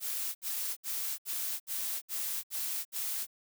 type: noise bursts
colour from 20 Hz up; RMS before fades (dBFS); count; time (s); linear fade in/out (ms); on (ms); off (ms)
blue; -35; 8; 0-3.269; 50; 350; 67
effects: none